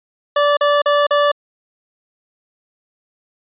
25% pulse tone bursts, 581 Hz, D5, 19 cents flat, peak -8 dBFS, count 4, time 0.36-1.317 s, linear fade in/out 5 ms, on 210 ms, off 39 ms, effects resampled to 8000 Hz

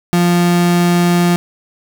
35% pulse tone, 174.61 Hz, F3, in tune, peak -8 dBFS, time 0.13-1.36 s, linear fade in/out 0 ms, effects none

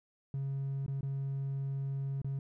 triangle tone with dropouts, 137 Hz, C#3, 20 cents flat, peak -30 dBFS, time 0.34-2.39 s, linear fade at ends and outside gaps 2 ms, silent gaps 0.863-0.88 / 1.009-1.03 / 2.217-2.245 s, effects tanh soft clip ceiling -28 dBFS

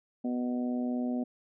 harmonic tone, 123.47 Hz, B2, in tune, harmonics 2 / 3 / 4 / 5 / 6, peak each -29 / -43 / -44 / -41 / -45 dBFS, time 0.24-1.24 s, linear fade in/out 10 ms, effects none

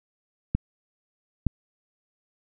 clicks, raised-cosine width 5 ms, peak -10 / -9 dBFS, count 2, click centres 0.55 / 1.467 s, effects none

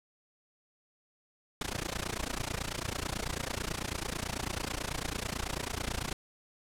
pink noise with amplitude modulation, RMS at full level -32 dBFS, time 1.61-6.13 s, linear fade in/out 2 ms, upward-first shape sine, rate 29.1 Hz, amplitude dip 95%, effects low-pass 10000 Hz 12 dB/octave

